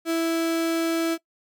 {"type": "tone", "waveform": "35% pulse", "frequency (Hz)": 329.6, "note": "E4", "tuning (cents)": 0, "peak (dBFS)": -20, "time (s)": [0.05, 1.18], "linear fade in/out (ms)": 50, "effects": ["noise-tail reverb RT60 0.1 s tail -21 dB re dry"]}